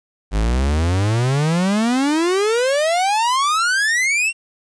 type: exponential sweep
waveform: 45% pulse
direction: up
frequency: 49 to 2780 Hz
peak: -15 dBFS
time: 0.31-4.33 s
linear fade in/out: 50 ms
effects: resampled to 22050 Hz + 9-bit